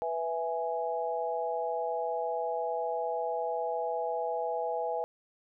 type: chord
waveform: sine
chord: E major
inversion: second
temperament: equal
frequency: 493.9 / 659.3 / 830.6 Hz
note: B4 / E5 / G#5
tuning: 0 / 0 / 0 cents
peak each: -34 dBFS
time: 0.02-5.04 s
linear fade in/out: 0 ms
effects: none